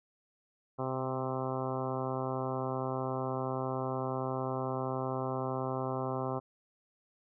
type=harmonic tone with a mistuned harmonic; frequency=130.81 Hz; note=C3; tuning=in tune; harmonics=1 / 2 / 3 / 4 / 5 / 6 / 7 / 8 / 9 / 10; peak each=-38 / -40 / -39 / -40 / -41 / -41 / -46 / -42 / -46 / -47 dBFS; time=0.78-6.4 s; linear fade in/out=20 ms; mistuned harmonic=1; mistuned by=-19 cents; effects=none